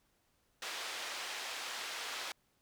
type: band-pass noise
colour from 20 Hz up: white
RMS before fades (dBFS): -42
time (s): 0.62-2.32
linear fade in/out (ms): 2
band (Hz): 560 to 4200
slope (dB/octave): 12
effects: pink hiss -75 dBFS RMS until 2.61 s